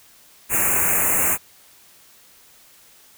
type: band-stop noise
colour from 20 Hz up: white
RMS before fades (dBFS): -19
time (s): 0.49-1.38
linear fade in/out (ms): 50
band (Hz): 2700 to 6600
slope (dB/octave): 96
effects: white hiss -51 dBFS RMS until 3.17 s